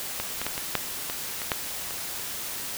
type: clicks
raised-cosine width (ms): 0.3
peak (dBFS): -12 / -14 / -12 / -14 / -6 / -15 / -17 / -7 / -19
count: 9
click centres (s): 0.2 / 0.416 / 0.466 / 0.579 / 0.753 / 1.099 / 1.418 / 1.518 / 1.908
effects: white hiss -34 dBFS RMS until 2.77 s